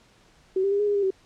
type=tone with pitch steps; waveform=sine; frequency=378.3 / 395 / 402.9 / 415.2 / 409.2 / 402 / 382 Hz; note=F#4 / G4 / G4 / G#4 / G#4 / G4 / G4; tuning=+38 / +13 / +48 / 0 / -26 / +44 / -45 cents; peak=-20 dBFS; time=0.56-1.106 s; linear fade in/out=5 ms; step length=78 ms; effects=pink hiss -58 dBFS RMS until 1.25 s + low-pass 7000 Hz 12 dB/octave